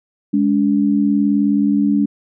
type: tone pair together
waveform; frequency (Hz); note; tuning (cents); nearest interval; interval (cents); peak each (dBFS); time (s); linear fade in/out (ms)
sine; 207.1 / 286.1; G#3 / D4; -5 / -45; tritone; 560; -15; 0.33-2.06; 10
effects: none